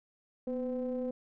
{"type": "ring-modulated tone", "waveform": "triangle", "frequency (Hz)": 130.81, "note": "C3", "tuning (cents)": 0, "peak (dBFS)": -27, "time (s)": [0.47, 1.11], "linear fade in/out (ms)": 5, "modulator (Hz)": 377, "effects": []}